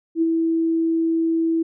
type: tone with ADSR envelope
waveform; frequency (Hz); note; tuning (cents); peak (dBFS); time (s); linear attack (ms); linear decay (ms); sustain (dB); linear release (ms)
sine; 327.9; E4; -9; -14; 0.15-1.63; 68; 29; -3; 10
effects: none